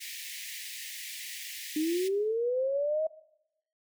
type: high-pass noise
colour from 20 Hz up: pink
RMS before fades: -41 dBFS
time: 0-2.09 s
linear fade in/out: 20 ms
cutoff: 1800 Hz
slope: 96 dB/octave
type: linear sweep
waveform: sine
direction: up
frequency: 300 to 640 Hz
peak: -26 dBFS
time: 1.76-3.07 s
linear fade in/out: 5 ms
effects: noise-tail reverb RT60 0.8 s tail -19 dB re dry